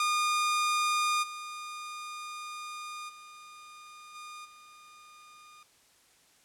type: tone with level steps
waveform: sawtooth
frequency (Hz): 1218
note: D#6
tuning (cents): -37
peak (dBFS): -22 / -35 / -44 / -39 / -48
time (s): 0-5.63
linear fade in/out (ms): 2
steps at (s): 1.22 / 3.08 / 4.14 / 4.44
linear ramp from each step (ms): 20
effects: white hiss -63 dBFS RMS until 6.44 s + low-pass 10000 Hz 12 dB/octave